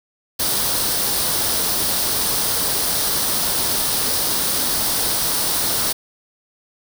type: noise with comb filter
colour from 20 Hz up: white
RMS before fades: -20 dBFS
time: 0.39-5.93 s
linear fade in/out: 10 ms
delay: 0.21 ms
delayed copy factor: +0.5
effects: none